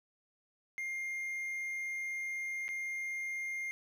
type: tone with dropouts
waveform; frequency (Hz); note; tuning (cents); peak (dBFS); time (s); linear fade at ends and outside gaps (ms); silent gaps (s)
triangle; 2116; C7; +19; -34; 0.78-3.71; 0; 2.681-2.689
effects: none